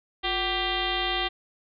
sine tone with frequency modulation, 1975.5 Hz, B6, in tune, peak -24 dBFS, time 0.23-1.29 s, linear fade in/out 20 ms, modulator 405 Hz, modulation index 4.3, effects none

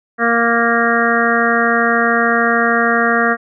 harmonic tone, 233.1 Hz, A#3, in tune, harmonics 1 / 2 / 3 / 5 / 6 / 7 / 8, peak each -19 / -19 / -19 / -19 / -19 / -19 / -19 dBFS, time 0.18-3.37 s, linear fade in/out 50 ms, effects none

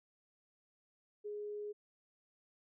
sine tone, 416.3 Hz, G#4, 4 cents sharp, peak -40 dBFS, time 1.24-1.73 s, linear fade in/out 20 ms, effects none

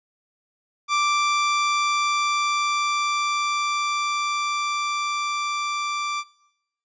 sawtooth tone with level ramp, 1174.7 Hz, D6, in tune, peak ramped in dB -15 to -21 dBFS, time 0.88-6.24 s, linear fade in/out 50 ms, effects noise-tail reverb RT60 0.8 s tail -20 dB re dry + resampled to 16000 Hz

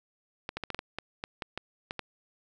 clicks, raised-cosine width 0.3 ms, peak -18 dBFS, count 12, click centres 0.491 / 0.57 / 0.637 / 0.703 / 0.746 / 0.791 / 0.986 / 1.239 / 1.422 / 1.576 / 1.909 / 1.993 s, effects none

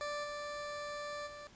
20% pulse tone with level steps, 587.3 Hz, D5, in tune, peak -32 / -35 / -42 dBFS, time 0.01-1.47 s, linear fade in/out 0 ms, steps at 0.23 / 1.26 s, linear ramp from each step 20 ms, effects pink hiss -60 dBFS RMS until 1.55 s + resampled to 16000 Hz

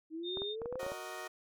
sine exponential sweep, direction up, 311.1 to 587.3 Hz, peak -38 dBFS, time 0.1-0.95 s, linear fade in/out 50 ms
sine tone, 3645 Hz, A#7, 40 cents flat, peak -38 dBFS, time 0.23-0.56 s, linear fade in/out 50 ms
clicks, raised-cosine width 1 ms, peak -29 dBFS, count 9, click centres 0.372 / 0.419 / 0.618 / 0.658 / 0.726 / 0.756 / 0.831 / 0.865 / 0.919 s
15% pulse chord, D# minor, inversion first, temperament equal, 370 / 466.2 / 622.3 Hz, F#4 / A#4 / D#5, 0 / 0 / 0 cents, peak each -39 / -42 / -39 dBFS, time 0.79-1.28 s, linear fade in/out 10 ms
effects none

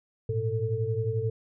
sine tone cluster, 106.3 / 117.6 / 445.5 Hz, G#2 / A#2 / A4, +41 / +16 / +22 cents, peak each -30 dBFS, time 0.29-1.3 s, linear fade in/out 5 ms, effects none

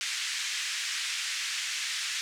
pink band-pass noise, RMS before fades -33 dBFS, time 0.01-2.21 s, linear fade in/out 0 ms, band 1800 to 7700 Hz, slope 24 dB/octave, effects none

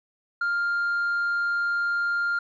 sine tone with tanh clipping, 1400 Hz, F6, 4 cents sharp, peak -23 dBFS, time 0.41-2.39 s, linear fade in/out 5 ms, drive 1 dB, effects none

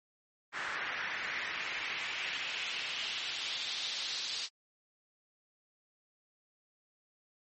pink noise with band-pass filter sweep, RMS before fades -38 dBFS, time 0.52-4.49 s, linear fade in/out 50 ms, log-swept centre 1600 to 4400 Hz, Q 2.3, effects MP3 32 kbps

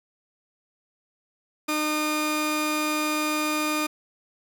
sawtooth tone pair together, 304.6 / 1218.4 Hz, D#4 / D#6, -37 / -37 cents, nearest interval 2 octaves, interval 2400 cents, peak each -22 dBFS, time 1.68-3.87 s, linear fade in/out 10 ms, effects none

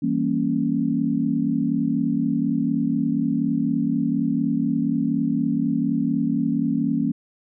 sine chord, E diminished seventh, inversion none, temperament equal, 164.81 / 196 / 233.1 / 277.2 Hz, E3 / G3 / Bb3 / Db4, 0 / 0 / 0 / 0 cents, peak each -27 / -28 / -23 / -23 dBFS, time 0.02-7.12 s, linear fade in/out 10 ms, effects none

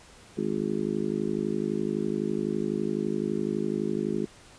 harmonic tone, 51.91 Hz, G#1, in tune, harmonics 3 / 4 / 5 / 6 / 7 / 8, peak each -37 / -31 / -35 / -34 / -31 / -34 dBFS, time 0.37-4.26 s, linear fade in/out 10 ms, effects pink hiss -52 dBFS RMS until 4.58 s + resampled to 22050 Hz

